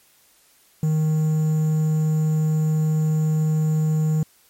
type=tone with quantisation; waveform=triangle; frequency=155.7 Hz; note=D#3; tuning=2 cents sharp; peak=-15 dBFS; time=0.83-4.23 s; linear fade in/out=2 ms; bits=7; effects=white hiss -57 dBFS RMS until 4.49 s + MP3 64 kbps